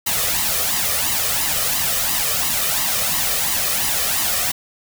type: noise with flanger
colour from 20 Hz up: white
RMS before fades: -20 dBFS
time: 0.06-4.52 s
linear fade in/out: 10 ms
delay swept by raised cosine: 1 to 1.68 ms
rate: 2.9 Hz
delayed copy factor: +0.65
effects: none